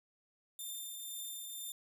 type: tone with tremolo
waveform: 5% pulse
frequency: 3588 Hz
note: A7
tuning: 33 cents sharp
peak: -33 dBFS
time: 0.59-1.72 s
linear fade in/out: 2 ms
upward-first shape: triangle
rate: 2 Hz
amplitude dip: 30%
effects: none